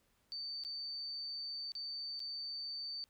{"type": "tone with dropouts", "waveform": "sine", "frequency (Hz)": 4573, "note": "D8", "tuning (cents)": -47, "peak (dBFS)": -40, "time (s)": [0.32, 3.04], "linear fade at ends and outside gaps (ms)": 0, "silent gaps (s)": [[0.637, 0.649], [1.719, 1.752], [2.194, 2.202]], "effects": ["pink hiss -75 dBFS RMS until 3.09 s"]}